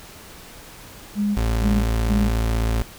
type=tone bursts; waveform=sine; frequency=205.5 Hz; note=G#3; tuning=18 cents flat; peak=-18 dBFS; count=3; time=1.15-2.3 s; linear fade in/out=50 ms; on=230 ms; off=230 ms
type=tone; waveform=35% pulse; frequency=56.1 Hz; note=A1; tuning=34 cents sharp; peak=-17 dBFS; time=1.37-2.82 s; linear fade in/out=0 ms
effects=pink hiss -42 dBFS RMS until 2.98 s